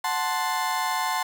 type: chord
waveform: 35% pulse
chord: F# diminished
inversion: none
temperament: equal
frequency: 740 / 880 / 1046.5 Hz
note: F#5 / A5 / C6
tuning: 0 / 0 / 0 cents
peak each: -29 / -26 / -26 dBFS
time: 0.04-1.23 s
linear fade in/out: 5 ms
effects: none